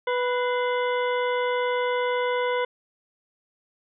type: harmonic tone with a mistuned harmonic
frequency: 493.9 Hz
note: B4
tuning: in tune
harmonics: 1 / 2 / 3 / 4 / 6 / 7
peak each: -24 / -28 / -33 / -33 / -41 / -40 dBFS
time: 0.07-2.65 s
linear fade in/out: 5 ms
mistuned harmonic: 4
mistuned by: +73 cents
effects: none